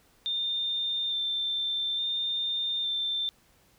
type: tone with vibrato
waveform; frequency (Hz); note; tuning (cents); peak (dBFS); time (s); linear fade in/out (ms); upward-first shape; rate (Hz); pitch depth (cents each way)
sine; 3590; A7; +34; -27; 0.26-3.29; 0; square; 0.58; 12
effects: pink hiss -63 dBFS RMS until 3.78 s